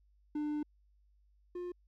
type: tone pair in turn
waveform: triangle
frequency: 298.7 / 355.2 Hz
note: D4 / F4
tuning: +29 / +29 cents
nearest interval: minor third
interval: 300 cents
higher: second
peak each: -31 / -36 dBFS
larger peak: first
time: 0.35-0.63 / 1.55-1.72 s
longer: first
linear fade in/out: 5 ms
effects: added 50 Hz sine -65 dBFS peak until 1.87 s